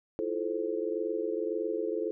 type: chord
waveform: sine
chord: F major seventh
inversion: third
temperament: just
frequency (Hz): 327.4 / 349.2 / 436.5 / 523.8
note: E4 / F4 / A4 / C5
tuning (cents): -12 / 0 / -14 / +2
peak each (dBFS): -36 / -36 / -32 / -37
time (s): 0.19-2.11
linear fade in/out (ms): 0
effects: none